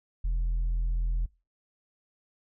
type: tone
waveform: sine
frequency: 41.95 Hz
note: E1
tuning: 31 cents sharp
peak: -22 dBFS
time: 0.24-1.26 s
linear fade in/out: 10 ms
effects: noise-tail reverb RT60 0.3 s tail -25 dB re dry + tanh soft clip ceiling -24 dBFS